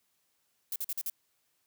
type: noise bursts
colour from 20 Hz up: violet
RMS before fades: -34 dBFS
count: 5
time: 0.72-1.099 s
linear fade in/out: 2 ms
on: 39 ms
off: 46 ms
effects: white hiss -75 dBFS RMS until 1.66 s + high-pass 60 Hz 12 dB/octave